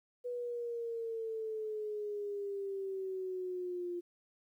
sine exponential sweep, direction down, 491.8 to 348.5 Hz, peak -36 dBFS, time 0.24-4.01 s, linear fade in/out 20 ms, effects 12-bit

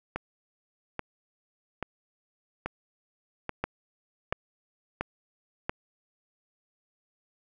two click trains, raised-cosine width 0.5 ms, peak -16 / -13 dBFS, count 6 / 4, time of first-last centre 0.16-4.327 / 3.64-5.695 s, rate 1.2 / 1.46 Hz, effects none

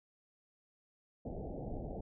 pink low-pass noise, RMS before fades -42 dBFS, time 1.25-2.01 s, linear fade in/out 5 ms, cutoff 790 Hz, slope 96 dB/octave, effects none

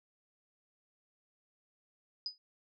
sine tone with exponential decay, 4978 Hz, D#8, in tune, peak -31 dBFS, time 2.26-2.38 s, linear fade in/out 1 ms, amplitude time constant 24 ms, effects none

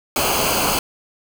pink noise with comb filter, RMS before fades -19 dBFS, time 0.16-0.79 s, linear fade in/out 2 ms, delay 0.54 ms, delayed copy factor -0.7, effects none

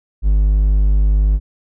triangle tone, 50.7 Hz, G#1, 41 cents flat, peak -8 dBFS, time 0.22-1.4 s, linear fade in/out 50 ms, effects none

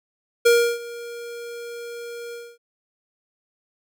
square tone with ADSR envelope, 471.9 Hz, A#4, 21 cents sharp, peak -12 dBFS, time 0.45-2.58 s, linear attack 13 ms, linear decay 320 ms, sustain -21 dB, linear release 250 ms, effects none

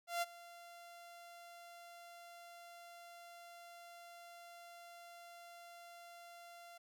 sawtooth tone with ADSR envelope, 690 Hz, F5, 21 cents flat, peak -30 dBFS, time 0.07-6.78 s, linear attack 150 ms, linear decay 28 ms, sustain -20 dB, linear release 8 ms, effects none

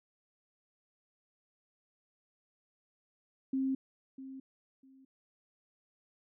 sine tone with echo, 266.1 Hz, C4, 29 cents sharp, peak -29 dBFS, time 3.53-3.75 s, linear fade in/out 5 ms, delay 650 ms, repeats 2, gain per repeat -14 dB, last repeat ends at 5.05 s, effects none

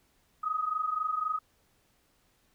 sine tone pair together, 1240 / 1263.9 Hz, D#6 / D#6, -6 / +27 cents, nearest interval unison, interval 33 cents, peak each -33 / -30 dBFS, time 0.43-1.39 s, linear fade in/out 10 ms, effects pink hiss -69 dBFS RMS until 2.54 s

